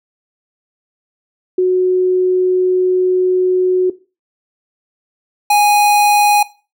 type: tone pair in turn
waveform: sine / square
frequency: 367.7 / 827.6 Hz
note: F#4 / G#5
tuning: -11 / -6 cents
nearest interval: octave + major second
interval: 1405 cents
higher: second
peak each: -9 dBFS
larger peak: neither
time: 1.58-3.9 / 5.5-6.43 s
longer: first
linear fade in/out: 5 ms
effects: noise-tail reverb RT60 0.3 s tail -17 dB re dry